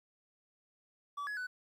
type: tone with pitch steps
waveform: triangle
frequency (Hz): 1149 / 1686 / 1494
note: D6 / G#6 / F#6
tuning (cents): -38 / +26 / +16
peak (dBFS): -35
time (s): 1.17-1.47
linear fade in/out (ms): 10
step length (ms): 100
effects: 12-bit